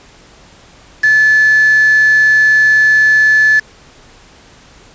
sine tone with quantisation, 1732 Hz, A6, 28 cents flat, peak -6 dBFS, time 1.03-3.6 s, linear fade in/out 10 ms, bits 3, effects pink hiss -42 dBFS RMS until 4.94 s + resampled to 16000 Hz

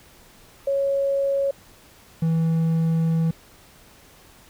sine / triangle tone pair in turn, 553 / 163.27 Hz, C#5 / E3, -4 / -16 cents, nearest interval octave + major sixth, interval 2112 cents, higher first, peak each -19 / -16 dBFS, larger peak second, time 0.67-1.51 / 2.22-3.31 s, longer second, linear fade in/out 5 ms, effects pink hiss -51 dBFS RMS until 4.49 s

